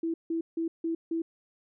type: tone bursts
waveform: sine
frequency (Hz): 329.6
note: E4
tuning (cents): 0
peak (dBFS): -27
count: 5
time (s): 0.03-1.22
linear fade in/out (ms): 5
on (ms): 110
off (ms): 160
effects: none